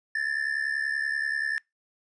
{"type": "ring-modulated tone", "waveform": "triangle", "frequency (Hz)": 1760, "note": "A6", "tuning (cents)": 0, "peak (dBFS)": -21, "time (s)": [0.15, 1.58], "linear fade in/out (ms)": 0, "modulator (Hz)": 35.2, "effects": ["noise-tail reverb RT60 0.2 s tail -26 dB re dry", "resampled to 22050 Hz"]}